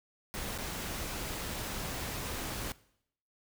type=noise with dropouts; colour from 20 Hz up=pink; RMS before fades=-38 dBFS; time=0.34-2.72 s; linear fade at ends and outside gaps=0 ms; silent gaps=0.578-0.586 s; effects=noise-tail reverb RT60 0.7 s tail -20 dB re dry